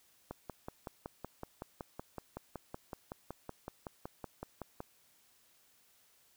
click train, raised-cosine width 1 ms, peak -27 dBFS, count 25, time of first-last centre 0.31-4.804 s, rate 5.34 Hz, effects white hiss -68 dBFS RMS until 6.36 s

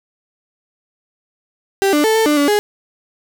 35% pulse tone with pitch steps, 391.6 / 296.3 / 439.9 / 444.7 / 297.4 / 287.1 / 415.9 Hz, G4 / D4 / A4 / A4 / D4 / D4 / G#4, -2 / +15 / 0 / +18 / +22 / -39 / +2 cents, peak -10 dBFS, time 1.82-2.59 s, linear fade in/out 0 ms, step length 110 ms, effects none

